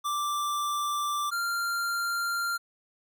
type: tone pair in turn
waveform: square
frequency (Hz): 1174.7 / 1389.2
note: D6 / F6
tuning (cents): 0 / -10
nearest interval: minor third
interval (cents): 290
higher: second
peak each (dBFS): -28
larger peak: neither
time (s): 0.04-1.31 / 1.31-2.58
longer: neither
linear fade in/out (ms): 20
effects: none